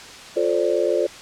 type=chord; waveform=sine; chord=D minor seventh; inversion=first; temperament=just; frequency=352.4 / 440.5 / 528.6 / 587.3 Hz; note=F4 / A4 / C5 / D5; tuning=+16 / +2 / +18 / 0 cents; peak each=-23 dBFS; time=0.36-1.07 s; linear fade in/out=10 ms; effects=white hiss -39 dBFS RMS until 1.21 s + low-pass 6000 Hz 12 dB/octave